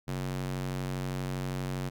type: tone with high-pass filter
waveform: square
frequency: 46.25 Hz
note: F#1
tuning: in tune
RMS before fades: -34 dBFS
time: 0.07-1.9 s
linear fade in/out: 20 ms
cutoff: 120 Hz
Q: 1.3
effects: none